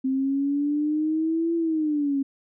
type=exponential two-way sweep; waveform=sine; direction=up then down; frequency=261.6 to 337.1 to 271.2 Hz; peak=-21 dBFS; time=0.04-2.23 s; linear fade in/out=10 ms; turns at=1.55 s; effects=none